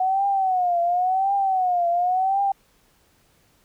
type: tone with vibrato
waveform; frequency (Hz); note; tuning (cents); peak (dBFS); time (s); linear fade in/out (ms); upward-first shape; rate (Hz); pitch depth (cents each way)
sine; 740; F#5; 0; -18; 0-2.52; 5; triangle; 0.93; 140
effects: pink hiss -61 dBFS RMS until 3.64 s